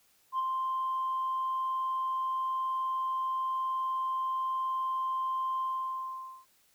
sine tone with ADSR envelope, 1046.5 Hz, C6, in tune, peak -24 dBFS, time 0.32-6.46 s, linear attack 69 ms, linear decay 19 ms, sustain -4 dB, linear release 850 ms, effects tanh soft clip ceiling -25 dBFS + white hiss -67 dBFS RMS until 6.74 s

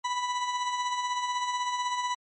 40% pulse tone with tremolo, 987.8 Hz, B5, in tune, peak -25 dBFS, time 0.04-2.15 s, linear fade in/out 10 ms, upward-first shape sine, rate 16 Hz, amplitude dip 45%, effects MP3 32 kbps

